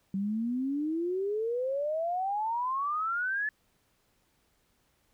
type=exponential sweep; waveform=sine; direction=up; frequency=190.2 to 1748 Hz; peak=-28 dBFS; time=0.14-3.49 s; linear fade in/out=2 ms; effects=pink hiss -71 dBFS RMS until 5.13 s